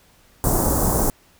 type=band-stop noise; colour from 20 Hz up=pink; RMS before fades=-19 dBFS; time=0.44-1.1 s; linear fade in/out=0 ms; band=1100 to 7100 Hz; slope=24 dB/octave; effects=pink hiss -55 dBFS RMS until 1.39 s